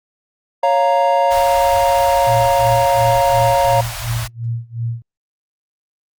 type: chord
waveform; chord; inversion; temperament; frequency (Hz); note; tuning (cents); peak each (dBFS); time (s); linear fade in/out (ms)
triangle; Bb minor; first; equal; 554.4 / 698.5 / 932.3; Db5 / F5 / Bb5; 0 / 0 / 0; -14; 0.63-3.81; 5
type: band-stop noise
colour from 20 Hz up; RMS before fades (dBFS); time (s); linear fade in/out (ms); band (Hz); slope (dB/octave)
pink; -27; 1.3-4.28; 20; 110 to 580; 96
type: tone with tremolo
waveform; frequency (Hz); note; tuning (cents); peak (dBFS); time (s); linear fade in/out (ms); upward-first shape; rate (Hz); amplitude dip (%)
sine; 116.54; A#2; 0; -17; 2.27-5.02; 0; sine; 2.8; 95
effects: Opus 48 kbps